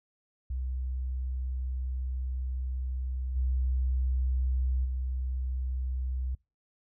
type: tone with level steps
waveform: sine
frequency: 63.9 Hz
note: C2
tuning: 40 cents flat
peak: -30 / -25 / -29 dBFS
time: 0.5-6.35 s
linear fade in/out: 5 ms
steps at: 3.35 / 4.84 s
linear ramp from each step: 20 ms
effects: noise-tail reverb RT60 0.3 s tail -26 dB re dry